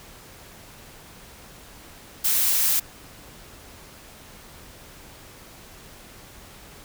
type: noise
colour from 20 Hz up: blue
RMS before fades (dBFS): -21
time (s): 2.24-2.8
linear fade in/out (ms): 10
effects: pink hiss -46 dBFS RMS until 6.84 s